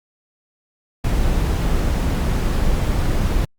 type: noise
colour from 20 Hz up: brown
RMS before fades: -18 dBFS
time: 1.04-3.45 s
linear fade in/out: 5 ms
effects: Opus 48 kbps